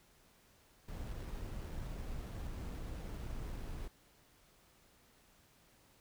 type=noise with sample-and-hold; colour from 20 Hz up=brown; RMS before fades=-43 dBFS; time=0.88-3.88 s; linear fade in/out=5 ms; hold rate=7350 Hz; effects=pink hiss -67 dBFS RMS until 6 s